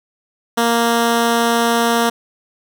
10% pulse tone, 233.1 Hz, A#3, in tune, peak -5 dBFS, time 0.57-2.1 s, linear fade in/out 10 ms, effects none

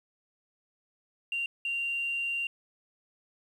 sine tone bursts at uneven times, 2771 Hz, F7, 14 cents flat, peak -28 dBFS, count 2, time 1.32-1.46 / 1.65-2.47 s, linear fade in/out 2 ms, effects tanh soft clip ceiling -24 dBFS + 10-bit

